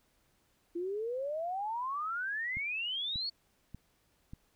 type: exponential sweep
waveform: sine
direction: up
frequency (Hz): 335.3 to 4489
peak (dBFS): -33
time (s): 0.75-3.3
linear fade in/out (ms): 10
type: click train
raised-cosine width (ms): 5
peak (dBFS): -32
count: 4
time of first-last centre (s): 2.57-4.335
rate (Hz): 1.7
effects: pink hiss -72 dBFS RMS until 4.55 s